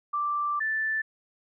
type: tone pair in turn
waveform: sine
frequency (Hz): 1174.7 / 1760.1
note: D6 / A6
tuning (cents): 0 / 0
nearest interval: perfect fifth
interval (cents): 700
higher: second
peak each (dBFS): -25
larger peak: neither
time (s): 0.13-0.6 / 0.6-1.02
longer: first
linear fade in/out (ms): 10
effects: none